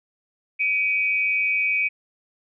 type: tone pair together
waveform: sine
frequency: 2293 / 2493 Hz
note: D7 / D#7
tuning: -42 / +3 cents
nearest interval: minor second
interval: 145 cents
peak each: -22 dBFS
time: 0.59-1.89 s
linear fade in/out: 20 ms
effects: none

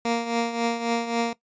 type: tone with tremolo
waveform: 15% pulse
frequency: 233.1 Hz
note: A#3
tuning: in tune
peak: -14 dBFS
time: 0.05-1.33 s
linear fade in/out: 2 ms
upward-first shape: triangle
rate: 3.7 Hz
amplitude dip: 70%
effects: noise-tail reverb RT60 0.1 s tail -18 dB re dry + resampled to 16000 Hz

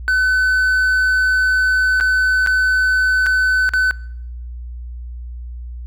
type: tone with dropouts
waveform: triangle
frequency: 1512 Hz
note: F#6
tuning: 37 cents sharp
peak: -11 dBFS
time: 0.08-3.91 s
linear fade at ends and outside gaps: 0 ms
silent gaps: 2.001-2.009 / 2.463-2.472 / 3.262-3.266 / 3.691-3.736 s
effects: noise-tail reverb RT60 0.7 s tail -22 dB re dry + added 60 Hz sine -27 dBFS peak until 5.86 s

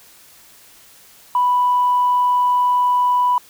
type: tone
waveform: sine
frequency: 987.8 Hz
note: B5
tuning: in tune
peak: -12 dBFS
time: 1.35-3.38 s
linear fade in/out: 2 ms
effects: tanh soft clip ceiling -8 dBFS + white hiss -47 dBFS RMS until 3.49 s

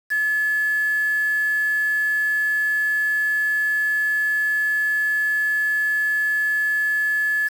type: tone with quantisation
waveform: sine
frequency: 1715 Hz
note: A6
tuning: 45 cents flat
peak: -18 dBFS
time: 0.1-7.49 s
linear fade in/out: 20 ms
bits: 6
effects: none

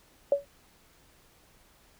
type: tone with exponential decay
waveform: sine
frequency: 565 Hz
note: C#5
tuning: 33 cents sharp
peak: -16 dBFS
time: 0.32-0.45 s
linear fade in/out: 2 ms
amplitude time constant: 28 ms
effects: pink hiss -61 dBFS RMS until 1.99 s

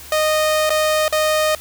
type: tone with dropouts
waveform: sawtooth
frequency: 618 Hz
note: D#5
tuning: 12 cents flat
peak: -11 dBFS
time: 0.12-1.55 s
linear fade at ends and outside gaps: 2 ms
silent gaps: 0.695-0.703 / 1.081-1.125 s
effects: added 72 Hz sine -43 dBFS peak until 1.6 s + white hiss -38 dBFS RMS until 1.6 s

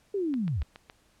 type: linear sweep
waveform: sine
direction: down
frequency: 415.3 to 54.1 Hz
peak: -26 dBFS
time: 0.14-0.63 s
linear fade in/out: 5 ms
type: click train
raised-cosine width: 0.3 ms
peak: -28 dBFS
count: 5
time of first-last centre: 0.34-0.899 s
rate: 7.16 Hz
effects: pink hiss -65 dBFS RMS until 1.2 s + low-pass 11000 Hz 12 dB/octave

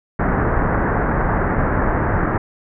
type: low-pass noise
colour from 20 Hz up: pink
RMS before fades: -18 dBFS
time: 0.19-2.38 s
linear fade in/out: 5 ms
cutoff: 1800 Hz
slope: 48 dB/octave
effects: none

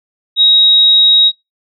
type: tone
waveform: sine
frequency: 3797 Hz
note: A#7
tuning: 31 cents sharp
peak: -5 dBFS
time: 0.36-1.32 s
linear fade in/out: 50 ms
effects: noise-tail reverb RT60 0.2 s tail -22 dB re dry

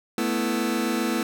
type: chord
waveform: sawtooth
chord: A suspended second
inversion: none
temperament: just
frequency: 220 / 247.5 / 330 Hz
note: A3 / B3 / E4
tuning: 0 / +4 / +2 cents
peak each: -23 dBFS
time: 0.18-1.23 s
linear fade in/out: 2 ms
effects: none

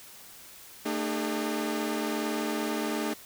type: tone cluster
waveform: sawtooth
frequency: 224 / 301.6 / 406.7 Hz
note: A3 / D4 / G#4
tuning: +31 / +46 / -36 cents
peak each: -29 / -28 / -31 dBFS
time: 0.85-3.14 s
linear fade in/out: 10 ms
effects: white hiss -49 dBFS RMS until 3.25 s

